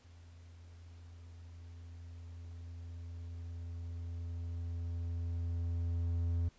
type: tone with level ramp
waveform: triangle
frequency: 85 Hz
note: F2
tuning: 46 cents flat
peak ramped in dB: -52 to -28 dBFS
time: 0.04-6.49 s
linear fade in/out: 10 ms
effects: pink hiss -67 dBFS RMS until 6.58 s + resampled to 16000 Hz